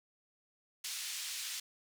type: band-pass noise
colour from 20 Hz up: white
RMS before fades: -41 dBFS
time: 0.84-1.6 s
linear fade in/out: 5 ms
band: 2400 to 7300 Hz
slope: 12 dB/octave
effects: none